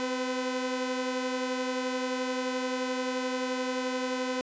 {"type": "tone pair together", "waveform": "sawtooth", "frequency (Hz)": [257.6, 503.7], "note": ["C4", "B4"], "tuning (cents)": [-27, 34], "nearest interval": "octave", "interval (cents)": 1161, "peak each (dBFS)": -28, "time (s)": [0, 4.41], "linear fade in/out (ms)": 0, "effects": ["resampled to 16000 Hz"]}